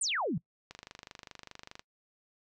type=exponential sweep; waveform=sine; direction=down; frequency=9397 to 134.6 Hz; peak=-29 dBFS; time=0.01-0.38 s; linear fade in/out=5 ms
type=click train; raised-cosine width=0.2 ms; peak=-27 dBFS; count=28; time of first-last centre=0.71-1.794 s; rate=24.9 Hz
effects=noise-tail reverb RT60 0.1 s tail -22 dB re dry